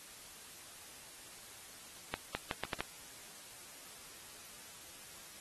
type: accelerating click train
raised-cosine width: 0.3 ms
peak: -19 dBFS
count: 6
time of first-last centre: 2.14-2.806 s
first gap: 210 ms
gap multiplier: 0.77
effects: white hiss -53 dBFS RMS until 5.4 s + AAC 32 kbps